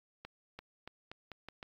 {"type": "accelerating click train", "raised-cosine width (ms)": 0.3, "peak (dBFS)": -29, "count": 7, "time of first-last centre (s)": [0.25, 1.628], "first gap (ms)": 340, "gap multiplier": 0.84, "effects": ["AAC 64 kbps"]}